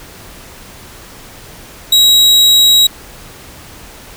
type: tone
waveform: 40% pulse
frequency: 3840 Hz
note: B7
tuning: 49 cents flat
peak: -4 dBFS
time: 1.92-2.87 s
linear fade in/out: 5 ms
effects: pink hiss -35 dBFS RMS until 4.16 s